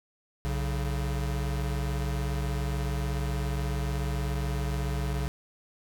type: tone pair together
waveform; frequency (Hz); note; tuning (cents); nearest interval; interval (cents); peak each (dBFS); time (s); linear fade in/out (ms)
square; 62.32 / 139.9; B1 / C#3; +16 / +16; octave + major second; 1400; -30 / -33; 0.45-5.28; 0
effects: none